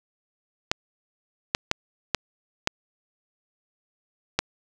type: clicks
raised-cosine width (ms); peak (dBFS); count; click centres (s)
0.2; -3; 6; 0.715 / 1.549 / 1.714 / 2.147 / 2.674 / 4.39
effects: none